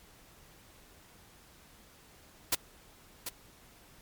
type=noise with echo; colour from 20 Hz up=white; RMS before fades=-27 dBFS; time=2.52-2.55 s; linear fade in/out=5 ms; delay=740 ms; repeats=1; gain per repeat=-10 dB; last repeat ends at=3.29 s; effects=pink hiss -58 dBFS RMS until 4.01 s + MP3 96 kbps

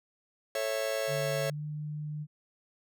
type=chord; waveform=45% pulse; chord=A major; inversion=none; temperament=just; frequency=440 / 550 / 660 Hz; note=A4 / C#5 / E5; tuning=0 / -14 / +2 cents; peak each=-38 / -32 / -35 dBFS; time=0.55-1.5 s; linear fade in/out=2 ms
type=tone with pitch glide; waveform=sine; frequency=146.7 to 150.48 Hz; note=D3 to D3; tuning=-2 to +42 cents; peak=-34 dBFS; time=1.07-2.27 s; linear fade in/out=50 ms; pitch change=+44 cents; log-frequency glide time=1.47-1.64 s
effects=none

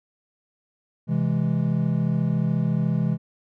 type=chord; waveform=triangle; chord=C augmented; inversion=none; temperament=equal; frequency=130.81 / 164.81 / 207.7 Hz; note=C3 / E3 / G#3; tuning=0 / 0 / 0 cents; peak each=-23 / -21 / -24 dBFS; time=1.07-3.18 s; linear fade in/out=50 ms; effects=none

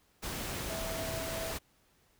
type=tone in noise; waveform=sine; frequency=654 Hz; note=E5; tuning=14 cents flat; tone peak=-39 dBFS; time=0.69-1.54 s; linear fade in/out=20 ms; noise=pink; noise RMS=-38 dBFS; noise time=0.22-1.59 s; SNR=-4 dB; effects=pink hiss -69 dBFS RMS until 2.19 s

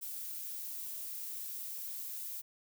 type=noise; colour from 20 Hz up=violet; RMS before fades=-42 dBFS; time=0.01-2.42 s; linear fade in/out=20 ms; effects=none

